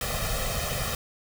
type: noise with comb filter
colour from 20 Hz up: pink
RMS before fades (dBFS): -29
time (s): 0.01-0.95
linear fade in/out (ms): 2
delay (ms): 1.6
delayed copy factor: +0.9
effects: none